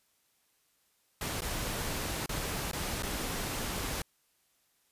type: noise with dropouts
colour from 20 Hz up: pink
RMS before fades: -35 dBFS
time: 1.21-4.02 s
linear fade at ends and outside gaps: 2 ms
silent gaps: 1.407-1.419 / 2.261-2.292 / 2.714-2.731 / 3.024-3.032 s
effects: white hiss -72 dBFS RMS until 4.91 s + resampled to 32000 Hz